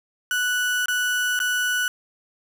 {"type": "tone with dropouts", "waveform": "35% pulse", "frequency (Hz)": 1480, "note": "F#6", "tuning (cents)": 0, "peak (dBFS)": -19, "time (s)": [0.31, 1.88], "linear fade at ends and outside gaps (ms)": 1, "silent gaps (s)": [[0.858, 0.883], [1.391, 1.401]], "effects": []}